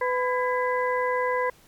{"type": "harmonic tone with a mistuned harmonic", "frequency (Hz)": 501, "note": "B4", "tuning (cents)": 25, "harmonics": [1, 2, 3, 4], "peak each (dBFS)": [-25, -26, -33, -32], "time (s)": [0.01, 1.5], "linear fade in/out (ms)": 5, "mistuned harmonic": 3, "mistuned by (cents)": 150, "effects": ["pink hiss -56 dBFS RMS until 1.67 s", "MP3 96 kbps"]}